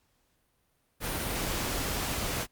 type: noise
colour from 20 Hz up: pink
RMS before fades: -32 dBFS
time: 1-2.47 s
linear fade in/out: 50 ms
effects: pink hiss -72 dBFS RMS until 2.51 s + Opus 48 kbps